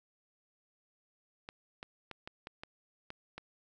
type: clicks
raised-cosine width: 0.3 ms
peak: -27 dBFS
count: 8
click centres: 1.489 / 1.829 / 2.113 / 2.275 / 2.471 / 2.635 / 3.104 / 3.38 s
effects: none